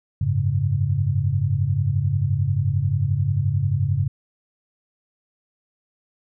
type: chord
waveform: sine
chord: F# suspended second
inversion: none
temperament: equal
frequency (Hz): 92.5 / 103.83 / 138.59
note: F#2 / G#2 / C#3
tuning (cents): 0 / 0 / 0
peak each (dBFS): -24 / -22 / -22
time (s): 0.21-4.08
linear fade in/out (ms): 5
effects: none